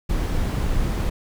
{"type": "noise", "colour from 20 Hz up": "brown", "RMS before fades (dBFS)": -22, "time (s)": [0.09, 1.1], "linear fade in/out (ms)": 10, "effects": []}